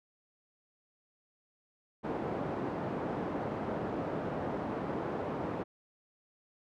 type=band-pass noise; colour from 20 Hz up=pink; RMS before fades=-36 dBFS; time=2.03-5.64 s; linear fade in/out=20 ms; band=180 to 830 Hz; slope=12 dB/octave; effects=none